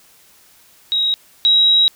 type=tone pair in turn; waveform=sine; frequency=3814 / 3843 Hz; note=A#7 / B7; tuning=+39 / -48 cents; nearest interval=unison; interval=13 cents; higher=second; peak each=-14 / -9 dBFS; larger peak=second; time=0.92-1.14 / 1.45-1.88 s; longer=second; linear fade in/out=0 ms; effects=white hiss -50 dBFS RMS until 1.95 s